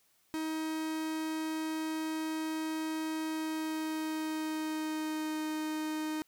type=tone with pitch glide; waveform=45% pulse; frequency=316 to 310.2 Hz; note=D#4 to D#4; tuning=+27 to -5 cents; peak=-33 dBFS; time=0.34-6.22 s; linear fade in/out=0 ms; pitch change=-32 cents; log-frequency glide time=3.24-5.42 s; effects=white hiss -70 dBFS RMS until 6.27 s